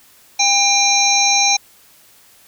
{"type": "harmonic tone with a mistuned harmonic", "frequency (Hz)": 800, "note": "G5", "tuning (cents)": 35, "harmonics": [1, 3, 5, 7, 8], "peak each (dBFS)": [-18, -18, -18, -18, -18], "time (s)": [0.39, 1.57], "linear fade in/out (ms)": 10, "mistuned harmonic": 8, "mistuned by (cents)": -18, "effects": ["white hiss -49 dBFS RMS until 2.47 s"]}